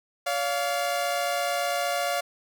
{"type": "tone pair together", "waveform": "sawtooth", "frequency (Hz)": [569.8, 698.5], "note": ["C#5", "F5"], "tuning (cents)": [48, 0], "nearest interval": "major third", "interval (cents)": 352, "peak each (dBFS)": [-25, -23], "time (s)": [0.26, 2.21], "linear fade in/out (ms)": 10, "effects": []}